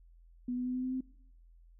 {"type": "tone with pitch steps", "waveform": "sine", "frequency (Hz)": [246.9, 249.3, 251.8, 254.3, 256.8, 259.3], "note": ["B3", "B3", "B3", "C4", "C4", "C4"], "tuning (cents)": [0, 16, 34, -49, -32, -15], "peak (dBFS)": -32, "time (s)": [0.48, 1.008], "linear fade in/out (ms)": 5, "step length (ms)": 88, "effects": ["noise-tail reverb RT60 0.7 s tail -21 dB re dry", "added 42 Hz sine -56 dBFS peak until 1.79 s"]}